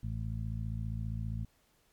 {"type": "harmonic tone", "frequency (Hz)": 55, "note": "A1", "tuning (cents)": 0, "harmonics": [1, 2, 3, 4], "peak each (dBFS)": [-38, -36, -43, -45], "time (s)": [0.03, 1.45], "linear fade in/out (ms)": 5, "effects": ["pink hiss -70 dBFS RMS until 1.92 s", "MP3 96 kbps"]}